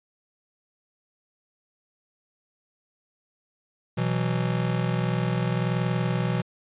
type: chord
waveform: square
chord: B suspended fourth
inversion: none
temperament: just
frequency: 123.47 / 164.63 / 185.21 Hz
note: B2 / E3 / F#3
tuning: 0 / -2 / +2 cents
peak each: -27 / -28 / -31 dBFS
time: 3.97-6.42 s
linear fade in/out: 10 ms
effects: resampled to 8000 Hz